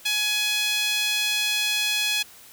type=tone with high-pass filter; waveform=sawtooth; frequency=840 Hz; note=G#5; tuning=19 cents sharp; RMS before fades=-24 dBFS; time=0.05-2.23 s; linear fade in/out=10 ms; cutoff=2900 Hz; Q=2.3; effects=white hiss -48 dBFS RMS until 2.52 s